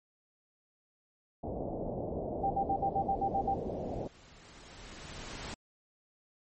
white low-pass noise, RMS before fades -37 dBFS, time 1.43-4.08 s, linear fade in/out 10 ms, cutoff 710 Hz, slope 48 dB/octave
pink noise with exponential growth, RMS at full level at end -40 dBFS, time 2.41-5.54 s, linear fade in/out 0 ms, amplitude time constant 680 ms
sine tone bursts, 786 Hz, G5, 4 cents sharp, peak -27 dBFS, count 9, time 2.43-3.546 s, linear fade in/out 10 ms, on 76 ms, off 54 ms
effects MP3 32 kbps

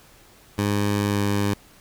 15% pulse tone with pitch glide, 102.3 to 101.42 Hz, G#2 to G#2, -26 to -41 cents, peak -14 dBFS, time 0.58-1.54 s, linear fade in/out 5 ms, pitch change -15 cents, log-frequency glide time 1.09-1.19 s, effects pink hiss -52 dBFS RMS until 1.8 s

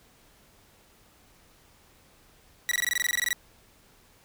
sawtooth tone bursts, 1940 Hz, B6, 31 cents flat, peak -20 dBFS, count 15, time 2.69-3.33 s, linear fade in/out 0 ms, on 24 ms, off 20 ms, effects pink hiss -59 dBFS RMS until 4.24 s

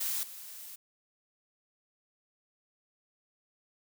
blue noise with level steps, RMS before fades -33 / -46 dBFS, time 0-0.76 s, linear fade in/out 10 ms, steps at 0.23 s, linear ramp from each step 2 ms, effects none

